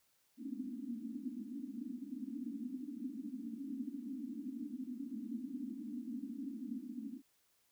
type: band-pass noise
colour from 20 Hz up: white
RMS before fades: -44 dBFS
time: 0.37-7.22 s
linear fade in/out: 50 ms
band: 220 to 290 Hz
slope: 96 dB/octave
effects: white hiss -75 dBFS RMS until 7.71 s